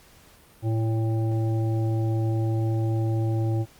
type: harmonic tone with a mistuned harmonic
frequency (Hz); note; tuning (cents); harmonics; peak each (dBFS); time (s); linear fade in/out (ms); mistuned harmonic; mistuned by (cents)
111.6; A2; +25; 1 / 3 / 5 / 7; -22 / -30 / -38 / -39; 0.62-3.66; 50; 7; +17
effects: pink hiss -54 dBFS RMS until 3.79 s + Opus 48 kbps